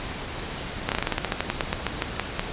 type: slowing click train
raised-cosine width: 0.3 ms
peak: -7 dBFS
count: 18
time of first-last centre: 0.89-2.395 s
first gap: 28 ms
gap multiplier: 1.13
effects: pink hiss -33 dBFS RMS until 2.52 s + resampled to 8000 Hz